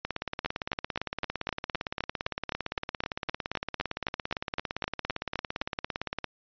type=two click trains; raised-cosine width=0.3 ms; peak=-13 / -15 dBFS; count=21 / 110; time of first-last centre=0.46-5.615 / 0.05-6.243 s; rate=3.88 / 17.6 Hz; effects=resampled to 11025 Hz